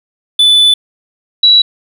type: tone pair in turn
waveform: triangle / sine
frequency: 3489 / 3916 Hz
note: A7 / B7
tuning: -15 / -15 cents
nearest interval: major second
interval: 200 cents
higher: second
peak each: -3 dBFS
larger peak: neither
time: 0.39-0.74 / 1.43-1.62 s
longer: first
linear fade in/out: 5 ms
effects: none